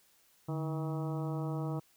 harmonic tone with a mistuned harmonic, 159.9 Hz, D#3, 48 cents sharp, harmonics 1 / 2 / 3 / 4 / 5 / 6 / 7 / 8, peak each -34 / -40 / -44 / -46 / -48 / -50 / -51 / -52 dBFS, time 0.48-1.8 s, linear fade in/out 10 ms, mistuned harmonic 1, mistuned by -120 cents, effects white hiss -67 dBFS RMS until 1.96 s

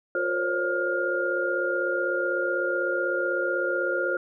sine tone cluster, 355.2 / 462.9 / 531 / 567 / 1413 Hz, F4 / A#4 / C5 / C#5 / F6, +29 / -12 / +25 / +39 / +20 cents, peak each -30 / -35 / -28 / -36 / -27 dBFS, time 0.15-4.17 s, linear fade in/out 2 ms, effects none

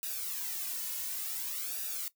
blue noise with flanger, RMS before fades -37 dBFS, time 0.03-2.08 s, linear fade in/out 0 ms, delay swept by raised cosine 0.93 to 2.53 ms, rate 0.56 Hz, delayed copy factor -0.9, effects noise-tail reverb RT60 0.1 s tail -17 dB re dry

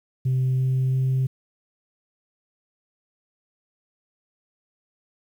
sine tone with pitch steps, 129.6 / 130.35 / 131.11 Hz, C3 / C3 / C3, -16 / -6 / +4 cents, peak -17 dBFS, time 0.25-1.27 s, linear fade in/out 10 ms, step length 340 ms, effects tanh soft clip ceiling -17 dBFS + 9-bit

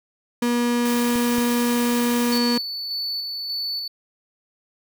35% pulse tone, 240 Hz, B3, 49 cents flat, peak -17 dBFS, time 0.42-2.58 s, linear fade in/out 5 ms
white noise, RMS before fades -32 dBFS, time 0.85-2.38 s, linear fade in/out 5 ms
clicks, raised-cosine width 3 ms, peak -21 dBFS, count 2, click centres 1.157 / 1.383 s
triangle tone with tremolo, 4476 Hz, C#8, 16 cents sharp, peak -23 dBFS, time 2.32-3.88 s, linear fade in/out 5 ms, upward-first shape square, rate 1.7 Hz, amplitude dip 30%
effects none

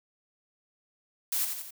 blue noise with echo, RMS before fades -29 dBFS, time 1.32-1.45 s, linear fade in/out 5 ms, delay 86 ms, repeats 3, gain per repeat -5 dB, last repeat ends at 1.708 s, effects none

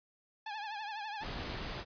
sawtooth tone with vibrato, 846 Hz, G#5, 32 cents sharp, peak -35 dBFS, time 0.46-1.24 s, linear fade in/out 5 ms, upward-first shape triangle, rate 12 Hz, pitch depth 100 cents each way
pink noise, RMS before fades -40 dBFS, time 1.2-1.85 s, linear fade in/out 50 ms
effects resampled to 11025 Hz

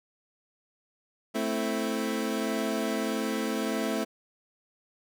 25% pulse chord, A minor, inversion none, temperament equal, 220 / 261.6 / 329.6 Hz, A3 / C4 / E4, 0 / 0 / 0 cents, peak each -27 / -29 / -30 dBFS, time 1.34-4.05 s, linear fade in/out 20 ms, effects none

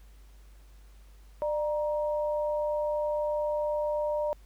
sine tone pair together, 598 / 941.2 Hz, D5 / A#5, +31 / +16 cents, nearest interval minor sixth, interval 785 cents, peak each -27 / -35 dBFS, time 1.42-4.33 s, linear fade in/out 0 ms, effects added 50 Hz sine -50 dBFS peak until 4.45 s + pink hiss -64 dBFS RMS until 4.45 s

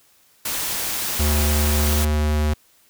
white noise, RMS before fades -25 dBFS, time 0.45-2.05 s, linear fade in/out 5 ms
square tone with pitch glide, 74.4 to 75.44 Hz, D2 to D2, +23 to +47 cents, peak -18 dBFS, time 1.19-2.54 s, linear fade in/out 10 ms, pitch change +24 cents, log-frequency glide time 1.95-2.04 s
effects white hiss -57 dBFS RMS until 2.89 s

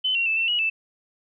sine tone with pitch steps, 3037 / 2742 / 2634 / 2693 / 2909 / 2642 Hz, F#7 / F7 / E7 / E7 / F#7 / E7, +44 / -32 / -2 / +36 / -30 / +3 cents, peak -20 dBFS, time 0.04-0.7 s, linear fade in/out 10 ms, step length 110 ms, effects none

